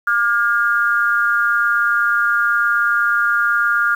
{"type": "tone with amplitude modulation", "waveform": "sine", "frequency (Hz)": 1413, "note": "F6", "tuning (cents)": 20, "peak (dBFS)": -9, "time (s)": [0.07, 3.95], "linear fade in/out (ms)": 5, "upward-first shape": "sine", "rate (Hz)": 219, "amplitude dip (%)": 95, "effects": ["7-bit"]}